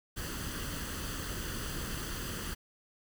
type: noise with comb filter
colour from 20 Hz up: pink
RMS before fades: -38 dBFS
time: 0.16-2.55 s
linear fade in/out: 20 ms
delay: 0.65 ms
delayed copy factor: +0.6
effects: none